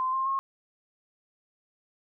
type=tone with pitch steps; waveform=sine; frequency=1036 / 1058.4 / 1081.2 Hz; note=C6 / C6 / C#6; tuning=-17 / +20 / -44 cents; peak=-25 dBFS; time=0-0.39 s; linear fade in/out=0 ms; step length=130 ms; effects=none